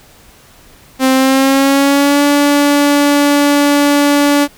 sawtooth tone with pitch glide, 262.4 to 287.8 Hz, C4 to D4, +5 to -35 cents, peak -4 dBFS, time 0.99-4.48 s, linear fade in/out 50 ms, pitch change +160 cents, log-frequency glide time 1.14-2.23 s, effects pink hiss -43 dBFS RMS until 4.57 s

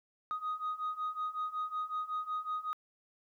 sine beating tone pair, 1244.5 / 1249.9 Hz, D#6 / D#6, 0 / +7 cents, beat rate 5.4 Hz, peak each -37 / -35 dBFS, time 0.31-2.73 s, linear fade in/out 0 ms, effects tanh soft clip ceiling -30 dBFS + 12-bit

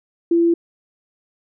sine tone, 338.3 Hz, E4, 45 cents sharp, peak -12 dBFS, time 0.31-0.54 s, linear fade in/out 5 ms, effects none

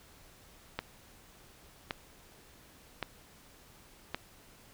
click train, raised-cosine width 0.3 ms, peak -17 dBFS, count 4, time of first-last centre 0.79-4.146 s, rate 0.894 Hz, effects pink hiss -58 dBFS RMS until 4.73 s

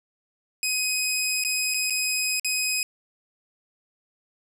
15% pulse tone with dropouts, 2517 Hz, D#7, 19 cents sharp, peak -16 dBFS, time 0.63-2.83 s, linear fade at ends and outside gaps 1 ms, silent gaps 1.438-1.448 / 1.739-1.743 / 1.899-1.905 / 2.397-2.446 s, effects none

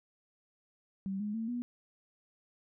sine tone with pitch steps, 193.6 / 208.7 / 225 / 242.5 Hz, G3 / G#3 / A3 / B3, -21 / +9 / +39 / -31 cents, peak -33 dBFS, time 1.06-1.62 s, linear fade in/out 0 ms, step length 140 ms, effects none

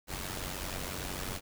pink noise with amplitude modulation, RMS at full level -35 dBFS, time 0.07-1.41 s, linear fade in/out 50 ms, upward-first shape sine, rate 93 Hz, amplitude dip 70%, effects none

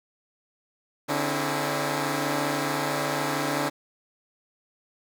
10% pulse tone cluster, 145.7 / 266.1 / 290.6 / 325.1 / 410.8 Hz, D3 / C4 / D4 / E4 / G#4, -13 / +29 / -18 / -24 / -19 cents, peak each -22 / -22 / -25 / -23 / -30 dBFS, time 1.08-3.7 s, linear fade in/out 20 ms, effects none

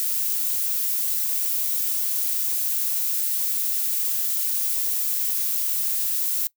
violet noise, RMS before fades -24 dBFS, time 0-6.47 s, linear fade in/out 0 ms, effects noise-tail reverb RT60 0.1 s tail -21 dB re dry

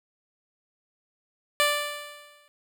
10% pulse tone with exponential decay, 587.3 Hz, D5, in tune, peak -10 dBFS, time 1.6-2.48 s, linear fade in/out 0 ms, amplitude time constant 190 ms, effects none

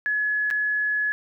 sine tone with dropouts, 1698 Hz, G#6, 38 cents sharp, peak -21 dBFS, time 0.06-1.12 s, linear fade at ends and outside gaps 0 ms, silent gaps 0.503-0.51 s, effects none

